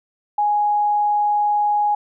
sine tone, 831 Hz, G#5, 1 cent sharp, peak -15 dBFS, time 0.38-1.95 s, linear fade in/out 5 ms, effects none

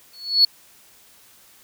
sine tone with exponential growth, 4396 Hz, C#8, 15 cents flat, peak -7 dBFS, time 0.13-0.45 s, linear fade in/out 5 ms, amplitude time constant 69 ms, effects tanh soft clip ceiling -6 dBFS + white hiss -52 dBFS RMS until 1.63 s

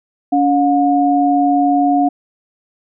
sine tone pair together, 283.6 / 717.9 Hz, C#4 / F5, +40 / +48 cents, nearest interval octave + major third, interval 1608 cents, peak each -13 dBFS, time 0.32-2.09 s, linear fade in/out 10 ms, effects none

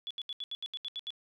sine tone bursts, 3420 Hz, A7, 50 cents flat, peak -35 dBFS, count 10, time 0.07-1.105 s, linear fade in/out 0 ms, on 36 ms, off 75 ms, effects none

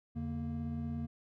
triangle tone cluster, 82.8 / 142.9 / 232.1 Hz, E2 / D3 / A#3, +8 / -47 / -7 cents, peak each -39 / -39 / -36 dBFS, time 0.15-1.07 s, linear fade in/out 20 ms, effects none

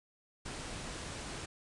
pink low-pass noise, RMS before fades -43 dBFS, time 0.45-1.46 s, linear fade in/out 10 ms, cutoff 9900 Hz, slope 96 dB/octave, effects none

